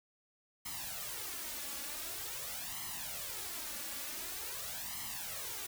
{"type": "noise with flanger", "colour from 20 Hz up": "white", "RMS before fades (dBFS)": -42, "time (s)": [0.65, 5.67], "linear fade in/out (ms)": 10, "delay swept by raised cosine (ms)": [0.97, 3.57], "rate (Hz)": 0.46, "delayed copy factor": 0.8, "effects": []}